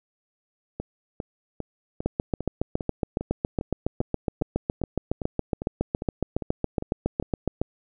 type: two click trains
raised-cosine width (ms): 2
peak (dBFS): -17 / -10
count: 17 / 41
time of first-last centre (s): 0.8-7.226 / 2.06-7.616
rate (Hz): 2.49 / 7.2
effects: none